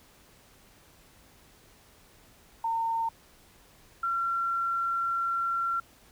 sine tone pair in turn, 911 / 1365 Hz, A#5 / F6, -40 / -40 cents, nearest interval perfect fifth, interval 700 cents, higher second, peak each -26 dBFS, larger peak neither, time 2.64-3.09 / 4.03-5.8 s, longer second, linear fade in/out 5 ms, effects pink hiss -58 dBFS RMS until 6.11 s

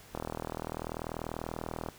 click train, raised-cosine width 1 ms, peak -21 dBFS, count 71, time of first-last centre 0.15-1.887 s, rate 40.3 Hz, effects pink hiss -54 dBFS RMS until 1.98 s

